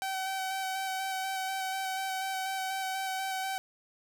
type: tone with vibrato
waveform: sawtooth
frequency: 764 Hz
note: G5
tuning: 45 cents flat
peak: -28 dBFS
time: 0.02-3.58 s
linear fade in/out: 0 ms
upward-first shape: square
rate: 4.1 Hz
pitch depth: 13 cents each way
effects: none